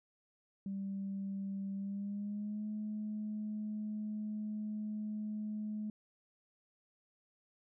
sine tone with pitch glide, 196 to 212.5 Hz, G3 to G#3, 0 to +40 cents, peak -36 dBFS, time 0.66-5.9 s, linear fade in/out 2 ms, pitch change +140 cents, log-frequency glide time 1.74-2.67 s, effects tanh soft clip ceiling -32 dBFS

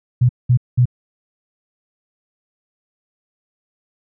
sine tone bursts, 123.47 Hz, B2, in tune, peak -9 dBFS, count 3, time 0.21-0.856 s, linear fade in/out 10 ms, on 82 ms, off 200 ms, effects none

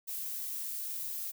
violet noise, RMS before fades -38 dBFS, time 0.07-1.32 s, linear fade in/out 20 ms, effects none

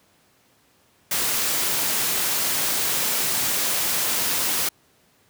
white noise, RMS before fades -23 dBFS, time 1.11-4.69 s, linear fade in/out 5 ms, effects pink hiss -60 dBFS RMS until 5.29 s + high-pass 100 Hz 12 dB/octave

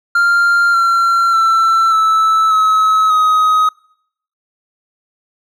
triangle tone with pitch steps, 1394 / 1366.1 / 1338.8 / 1312 / 1285.7 / 1260 Hz, F6 / F6 / E6 / E6 / E6 / D#6, -4 / -39 / +26 / -9 / -44 / +21 cents, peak -7 dBFS, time 0.15-3.69 s, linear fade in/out 5 ms, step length 590 ms, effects noise-tail reverb RT60 0.7 s tail -25 dB re dry

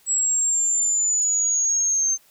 sine exponential sweep, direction down, 7760 to 6272 Hz, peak -18 dBFS, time 0.06-2.18 s, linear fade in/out 50 ms, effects white hiss -57 dBFS RMS until 2.3 s

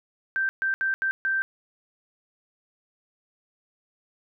sine tone bursts at uneven times, 1564 Hz, G6, 4 cents flat, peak -22 dBFS, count 5, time 0.36-0.49 / 0.62-0.74 / 0.81-0.94 / 1.02-1.11 / 1.25-1.42 s, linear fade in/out 0 ms, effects none

